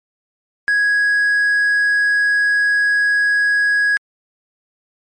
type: tone with hard clipping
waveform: sine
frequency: 1661.2 Hz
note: G#6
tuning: in tune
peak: -13 dBFS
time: 0.68-3.97 s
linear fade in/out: 0 ms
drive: 2 dB
effects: MP3 48 kbps